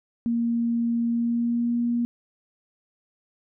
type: tone with pitch glide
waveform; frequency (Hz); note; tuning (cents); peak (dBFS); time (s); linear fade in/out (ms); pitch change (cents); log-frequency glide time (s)
sine; 233.8 to 237.7; A#3 to A#3; +5 to +34; -21; 0.26-2.05; 0; +29; 1.08-1.77
effects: none